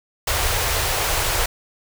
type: band-stop noise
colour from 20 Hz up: pink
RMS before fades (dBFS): -21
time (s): 0.27-1.46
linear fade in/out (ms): 5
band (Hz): 110 to 440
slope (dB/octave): 24
effects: none